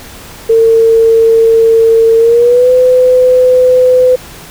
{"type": "tone with pitch glide", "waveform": "sine", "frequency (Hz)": [453.1, 505.7], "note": ["A#4", "B4"], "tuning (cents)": [-49, 41], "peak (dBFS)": -3, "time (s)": [0.49, 4.16], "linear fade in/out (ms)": 10, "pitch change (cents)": 190, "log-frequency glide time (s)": [2.17, 2.71], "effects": ["pink hiss -31 dBFS RMS until 4.5 s"]}